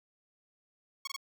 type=tone bursts; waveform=10% pulse; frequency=1106 Hz; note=C#6; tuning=4 cents flat; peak=-27 dBFS; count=3; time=1.05-1.164 s; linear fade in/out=5 ms; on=24 ms; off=21 ms; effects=none